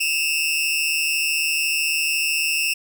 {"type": "tone pair together", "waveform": "sawtooth", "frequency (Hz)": [2598, 2752], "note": ["E7", "F7"], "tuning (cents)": [-26, -26], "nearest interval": "minor second", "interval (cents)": 100, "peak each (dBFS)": -19, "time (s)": [0, 2.74], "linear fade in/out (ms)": 10, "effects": []}